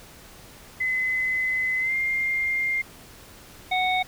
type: tone with pitch glide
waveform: sine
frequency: 2031 to 2110 Hz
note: B6 to C7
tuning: +48 to +14 cents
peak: -22 dBFS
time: 0.8-2.82 s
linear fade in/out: 10 ms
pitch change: +66 cents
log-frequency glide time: 1.79-1.94 s
type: harmonic tone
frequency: 740 Hz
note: F#5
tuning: in tune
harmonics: 1 / 3 / 5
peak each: -23 / -25 / -30 dBFS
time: 3.71-4.03 s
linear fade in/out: 10 ms
effects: pink hiss -47 dBFS RMS until 4.07 s